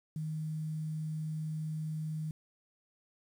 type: tone with quantisation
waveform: sine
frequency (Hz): 155.9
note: D#3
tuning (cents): +4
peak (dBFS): -34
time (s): 0.16-2.31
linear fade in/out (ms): 2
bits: 10
effects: none